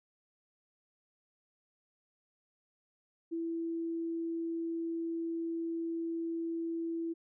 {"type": "tone", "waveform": "sine", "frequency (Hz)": 331.8, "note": "E4", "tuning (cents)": 11, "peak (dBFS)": -33, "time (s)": [3.31, 7.14], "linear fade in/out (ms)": 20, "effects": []}